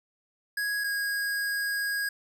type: tone pair in turn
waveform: square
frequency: 1661.2 / 1642.1 Hz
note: G#6 / G#6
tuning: 0 / -20 cents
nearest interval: unison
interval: 20 cents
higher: first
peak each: -28 dBFS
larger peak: neither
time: 0.57-0.84 / 0.84-2.09 s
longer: second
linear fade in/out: 5 ms
effects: none